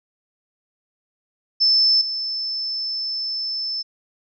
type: tone with level steps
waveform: sine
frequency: 5274 Hz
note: E8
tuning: in tune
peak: -13 / -23 dBFS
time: 1.6-3.83 s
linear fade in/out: 20 ms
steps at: 2.01 s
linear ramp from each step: 5 ms
effects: none